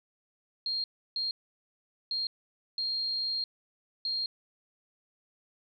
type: tone bursts at uneven times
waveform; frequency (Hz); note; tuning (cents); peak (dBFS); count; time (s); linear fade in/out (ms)
sine; 4221; C8; +14; -29; 5; 0.66-0.84 / 1.16-1.31 / 2.11-2.27 / 2.78-3.44 / 4.05-4.26; 2
effects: none

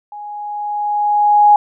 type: tone with level ramp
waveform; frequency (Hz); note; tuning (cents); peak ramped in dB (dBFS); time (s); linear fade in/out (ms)
sine; 830.6; G#5; 0; -28 to -4; 0.12-1.56; 2
effects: none

